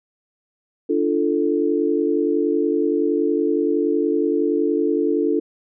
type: chord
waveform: sine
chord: D minor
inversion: none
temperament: equal with one note detuned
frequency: 293.7 / 344.4 / 440 Hz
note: D4 / F4 / A4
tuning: 0 / -24 / 0 cents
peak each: -21 dBFS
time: 0.89-5.4 s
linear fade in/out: 10 ms
effects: none